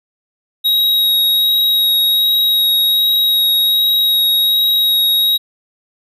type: tone with vibrato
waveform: square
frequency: 3800 Hz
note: A#7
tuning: 33 cents sharp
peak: -11 dBFS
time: 0.64-5.38 s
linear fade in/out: 20 ms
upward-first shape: sine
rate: 1.3 Hz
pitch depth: 8 cents each way
effects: none